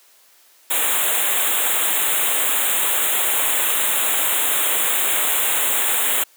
white band-stop noise, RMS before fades -19 dBFS, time 0.7-6.24 s, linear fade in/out 10 ms, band 3800 to 6900 Hz, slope 96 dB/octave, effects white hiss -53 dBFS RMS until 6.36 s + high-pass 400 Hz 12 dB/octave

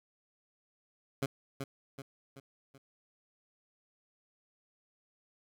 15% pulse tone with echo, 136.7 Hz, C#3, 24 cents flat, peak -24 dBFS, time 1.22-1.26 s, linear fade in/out 5 ms, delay 380 ms, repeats 4, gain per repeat -6 dB, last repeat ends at 2.78 s, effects none

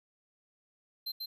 square tone with echo, 4125 Hz, C8, 25 cents flat, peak -35 dBFS, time 1.06-1.12 s, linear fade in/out 10 ms, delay 140 ms, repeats 1, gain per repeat -2 dB, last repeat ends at 1.26 s, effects none

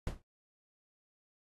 brown noise with exponential decay, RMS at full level -29 dBFS, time 0.07-0.22 s, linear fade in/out 1 ms, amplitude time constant 32 ms, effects AAC 32 kbps

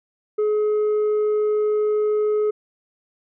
sine tone with tanh clipping, 423.5 Hz, G#4, 34 cents sharp, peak -18 dBFS, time 0.38-2.51 s, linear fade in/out 10 ms, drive 3 dB, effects none

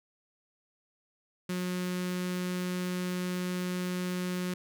sawtooth tone with notch filter, 180.8 Hz, F#3, 40 cents flat, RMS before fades -33 dBFS, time 1.49-4.54 s, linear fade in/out 5 ms, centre 750 Hz, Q 1.2, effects none

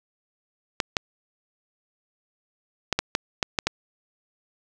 clicks, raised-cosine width 0.2 ms, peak -4 dBFS, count 8, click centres 0.802 / 0.968 / 2.927 / 2.99 / 3.151 / 3.428 / 3.588 / 3.67 s, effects none

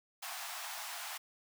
pink high-pass noise, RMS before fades -43 dBFS, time 0.22-1.18 s, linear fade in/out 10 ms, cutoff 660 Hz, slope 96 dB/octave, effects none

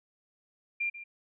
sine tone with echo, 2387 Hz, D7, 28 cents sharp, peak -28 dBFS, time 0.8-0.9 s, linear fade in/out 10 ms, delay 140 ms, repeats 1, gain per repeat -13 dB, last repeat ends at 1.04 s, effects none

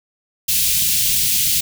white band-stop noise, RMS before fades -17 dBFS, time 0.48-1.61 s, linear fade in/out 10 ms, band 190 to 2600 Hz, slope 24 dB/octave, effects none

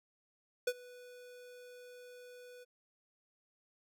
square tone with ADSR envelope, 493.9 Hz, B4, in tune, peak -29 dBFS, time 0.67-2.65 s, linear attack 6 ms, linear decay 51 ms, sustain -23 dB, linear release 24 ms, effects none

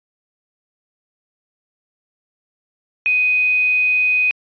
sine tone with quantisation, 2498 Hz, D#7, 6 cents sharp, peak -13 dBFS, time 3.06-4.31 s, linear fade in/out 0 ms, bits 6, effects resampled to 11025 Hz

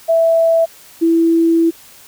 sine tone pair in turn, 659.3 / 331.2 Hz, E5 / E4, 0 / +8 cents, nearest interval octave, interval 1192 cents, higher first, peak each -9 dBFS, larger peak neither, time 0.08-0.66 / 1.01-1.71 s, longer second, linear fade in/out 20 ms, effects white hiss -42 dBFS RMS until 2.07 s

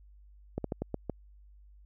slowing click train, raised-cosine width 2 ms, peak -19 dBFS, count 6, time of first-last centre 0.58-1.097 s, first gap 63 ms, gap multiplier 1.25, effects added 50 Hz sine -53 dBFS peak until 1.85 s

